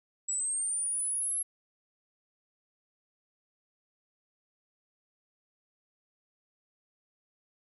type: linear sweep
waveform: sine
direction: up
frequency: 7730 to 11175 Hz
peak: -29 dBFS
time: 0.28-1.43 s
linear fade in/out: 10 ms
effects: none